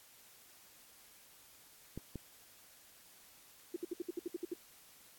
clicks, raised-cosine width 3 ms, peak -29 dBFS, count 2, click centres 1.976 / 2.157 s
sine tone bursts, 349.2 Hz, F4, in tune, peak -35 dBFS, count 10, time 3.74-4.537 s, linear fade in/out 5 ms, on 23 ms, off 63 ms
effects white hiss -61 dBFS RMS until 5.18 s + AAC 64 kbps

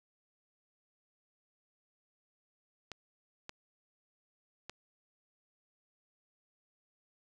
clicks, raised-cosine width 0.2 ms, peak -25 dBFS, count 3, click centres 2.917 / 3.494 / 4.696 s, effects none

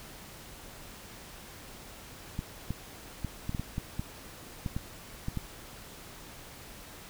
clicks, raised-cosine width 5 ms, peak -20 dBFS, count 12, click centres 2.391 / 2.706 / 3.247 / 3.494 / 3.548 / 3.596 / 3.781 / 3.995 / 4.662 / 4.765 / 5.284 / 5.373 s, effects pink hiss -48 dBFS RMS until 7.09 s

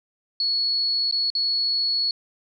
sine tone with dropouts, 4377 Hz, C#8, 23 cents flat, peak -20 dBFS, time 0.4-2.11 s, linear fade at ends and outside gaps 2 ms, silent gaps 1.112-1.124 / 1.302-1.351 s, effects none

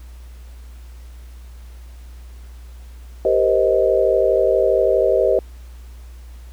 sine chord, C minor seventh, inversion second, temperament just, 392.4 / 470.9 / 523.3 / 627.9 Hz, G4 / Bb4 / C5 / Eb5, +2 / +18 / 0 / +16 cents, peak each -19 / -20 / -18 / -18 dBFS, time 3.25-5.39 s, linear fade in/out 2 ms, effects added 60 Hz sine -35 dBFS peak until 6.52 s + pink hiss -52 dBFS RMS until 6.52 s

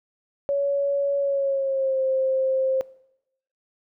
sine tone with pitch glide, 562 to 527.4 Hz, C#5 to C5, +24 to +14 cents, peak -20 dBFS, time 0.49-2.81 s, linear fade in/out 0 ms, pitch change -110 cents, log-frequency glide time 1.18-2.01 s, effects noise-tail reverb RT60 0.8 s tail -20 dB re dry

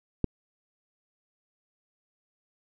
click, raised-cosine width 3 ms, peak -11 dBFS, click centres 0.243 s, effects none

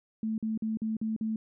sine tone bursts, 220 Hz, A3, in tune, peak -28 dBFS, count 6, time 0.23-1.36 s, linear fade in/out 2 ms, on 150 ms, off 46 ms, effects none

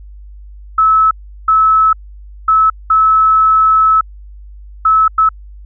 sine tone bursts at uneven times, 1300 Hz, E6, 24 cents flat, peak -6 dBFS, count 6, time 0.78-1.11 / 1.48-1.93 / 2.48-2.7 / 2.9-4.01 / 4.85-5.08 / 5.18-5.29 s, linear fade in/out 5 ms, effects added 50 Hz sine -31 dBFS peak until 5.65 s

